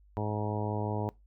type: harmonic tone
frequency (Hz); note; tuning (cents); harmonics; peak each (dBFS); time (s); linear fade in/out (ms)
105.6; G#2; +29; 1 / 2 / 3 / 4 / 5 / 6 / 7 / 8 / 9; -33 / -38 / -40 / -38 / -42 / -42 / -42 / -42 / -40; 0.17-1.09; 0
effects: noise-tail reverb RT60 0.2 s tail -22 dB re dry + added 50 Hz sine -57 dBFS peak until 1.26 s